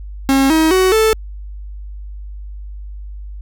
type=tone with pitch steps; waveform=45% pulse; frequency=270.6 / 318.1 / 373.9 / 439.6 Hz; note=C#4 / D#4 / F#4 / A4; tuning=-42 / +38 / +18 / -2 cents; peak=-10 dBFS; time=0.29-1.13 s; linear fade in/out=0 ms; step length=210 ms; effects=added 50 Hz sine -27 dBFS peak until 3.41 s